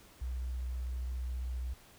sine tone with vibrato, 62.5 Hz, B1, 21 cents sharp, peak -34 dBFS, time 0.21-1.74 s, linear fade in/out 10 ms, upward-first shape sine, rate 15 Hz, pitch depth 17 cents each way, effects pink hiss -59 dBFS RMS until 1.98 s

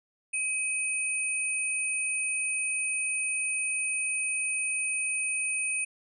sine tone pair together, 2532 / 9023 Hz, D#7 / C#9, +30 / +30 cents, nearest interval octave + minor seventh, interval 2200 cents, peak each -29 / -31 dBFS, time 0.33-5.85 s, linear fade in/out 10 ms, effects none

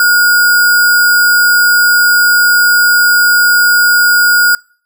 sine tone with sample-and-hold, 1441 Hz, F#6, 46 cents flat, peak -5 dBFS, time 0-4.55 s, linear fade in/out 2 ms, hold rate 6300 Hz, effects noise-tail reverb RT60 0.5 s tail -26 dB re dry

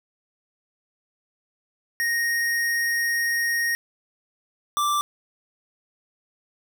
square tone pair in turn, 1864.7 / 1174.7 Hz, A#6 / D6, 0 / 0 cents, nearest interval minor sixth, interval 800 cents, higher first, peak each -22 / -21 dBFS, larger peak second, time 2-3.75 / 4.77-5.01 s, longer first, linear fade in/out 0 ms, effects none

